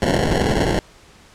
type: noise with sample-and-hold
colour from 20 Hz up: violet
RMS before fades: -18 dBFS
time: 0.02-0.79 s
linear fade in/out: 2 ms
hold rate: 1225 Hz
effects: pink hiss -48 dBFS RMS until 1.34 s + low-pass 8000 Hz 12 dB/octave